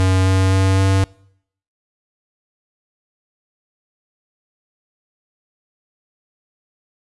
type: tone with pitch steps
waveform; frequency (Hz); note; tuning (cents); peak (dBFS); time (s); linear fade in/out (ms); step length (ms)
square; 94 / 94.76 / 95.53 / 96.31; F#2 / F#2 / G2 / G2; +28 / +42 / -44 / -30; -13; 0-1.04; 0; 260
effects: noise-tail reverb RT60 0.7 s tail -25 dB re dry + resampled to 24000 Hz